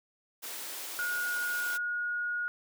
white high-pass noise, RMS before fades -40 dBFS, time 0.42-1.78 s, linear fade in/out 20 ms, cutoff 280 Hz, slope 24 dB/octave
sine tone, 1443 Hz, F#6, 44 cents flat, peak -30 dBFS, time 0.99-2.48 s, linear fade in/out 0 ms
effects none

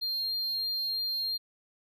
triangle tone, 4201 Hz, C8, 6 cents sharp, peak -28 dBFS, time 0.01-1.38 s, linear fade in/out 20 ms, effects none

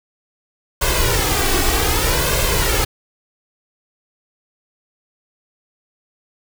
pink noise with flanger, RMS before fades -17 dBFS, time 0.81-2.85 s, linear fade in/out 10 ms, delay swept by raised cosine 1.9 to 2.67 ms, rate 0.64 Hz, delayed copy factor +0.7, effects none

